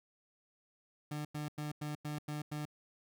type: tone bursts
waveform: 30% pulse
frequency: 149.5 Hz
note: D3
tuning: 31 cents sharp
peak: -35 dBFS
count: 7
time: 1.11-2.654 s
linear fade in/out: 5 ms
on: 140 ms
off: 94 ms
effects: none